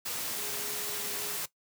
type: tone in noise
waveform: sine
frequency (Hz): 415.3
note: G#4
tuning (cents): 0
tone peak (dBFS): -46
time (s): 0.37-1.37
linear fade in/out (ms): 10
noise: white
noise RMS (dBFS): -35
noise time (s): 0.05-1.46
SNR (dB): -14
effects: noise-tail reverb RT60 0.1 s tail -17 dB re dry + high-pass 100 Hz 12 dB/octave